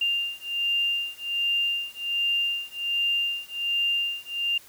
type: beating tone pair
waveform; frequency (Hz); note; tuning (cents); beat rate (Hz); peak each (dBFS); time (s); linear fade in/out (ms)
sine; 2794 / 2795.3; F7 / F7; 0 / +1; 1.3; -27; 0.01-4.58; 5
effects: white hiss -51 dBFS RMS until 4.68 s